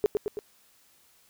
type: tone with echo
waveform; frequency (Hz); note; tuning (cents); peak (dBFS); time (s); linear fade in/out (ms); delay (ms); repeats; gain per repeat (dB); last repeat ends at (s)
sine; 417.2; G#4; +8; -18; 0.04-0.06; 0; 110; 3; -4; 0.39
effects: white hiss -62 dBFS RMS until 1.29 s